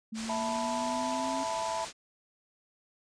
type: exponential sweep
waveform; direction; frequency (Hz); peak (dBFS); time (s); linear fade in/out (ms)
sine; up; 220 to 269.7; -35; 0.12-1.44; 10
type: low-pass noise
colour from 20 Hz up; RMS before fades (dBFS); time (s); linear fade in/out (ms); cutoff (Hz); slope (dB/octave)
white; -42; 0.14-1.93; 50; 7800; 24
type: chord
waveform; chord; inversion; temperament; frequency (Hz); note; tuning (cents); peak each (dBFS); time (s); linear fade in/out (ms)
sine; E suspended fourth; none; equal; 659.3 / 880 / 987.8; E5 / A5 / B5; 0 / 0 / 0; -35; 0.29-1.85; 5
effects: resampled to 22050 Hz